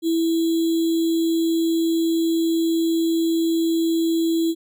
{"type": "tone with sample-and-hold", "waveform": "sine", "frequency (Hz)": 329.6, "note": "E4", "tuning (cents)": 0, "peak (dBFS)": -17, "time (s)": [0.02, 4.55], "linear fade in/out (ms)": 50, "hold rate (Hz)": 3675, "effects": []}